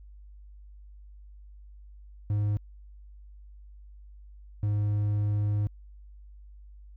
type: tone pair in turn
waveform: triangle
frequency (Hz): 103.83 / 103.83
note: G#2 / G#2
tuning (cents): 0 / 0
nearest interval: unison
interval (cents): 0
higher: neither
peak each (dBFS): -22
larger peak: neither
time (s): 2.3-2.57 / 4.63-5.67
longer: second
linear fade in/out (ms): 0
effects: added 50 Hz sine -46 dBFS peak until 6.96 s